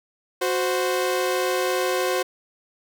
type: tone pair together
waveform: sawtooth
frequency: 367.6 / 519.9 Hz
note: F#4 / C5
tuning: -11 / -11 cents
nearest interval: tritone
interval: 600 cents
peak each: -20 dBFS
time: 0.41-2.23 s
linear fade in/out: 10 ms
effects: none